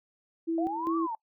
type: tone with tremolo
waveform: sine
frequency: 329.6 Hz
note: E4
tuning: in tune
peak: -26 dBFS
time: 0.47-1.07 s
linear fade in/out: 20 ms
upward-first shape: square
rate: 2.5 Hz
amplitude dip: 70%
type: linear two-way sweep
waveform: sine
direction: up then down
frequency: 639 to 1180 to 863 Hz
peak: -31 dBFS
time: 0.58-1.15 s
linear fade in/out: 2 ms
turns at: 0.97 s
effects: noise-tail reverb RT60 0.1 s tail -24 dB re dry